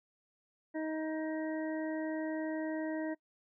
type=harmonic tone; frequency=314.4 Hz; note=D#4; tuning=18 cents sharp; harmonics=1 / 2 / 3 / 5 / 6; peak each=-35 / -40 / -48 / -51 / -48 dBFS; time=0.74-3.15 s; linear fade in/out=20 ms; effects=noise-tail reverb RT60 0.1 s tail -23 dB re dry